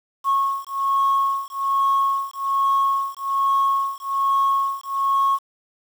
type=beating tone pair; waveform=sine; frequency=1095 / 1096.2 Hz; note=C#6 / C#6; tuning=-22 / -20 cents; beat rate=1.2 Hz; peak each=-20 dBFS; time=0.24-5.39 s; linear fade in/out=50 ms; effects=tanh soft clip ceiling -12 dBFS + 7-bit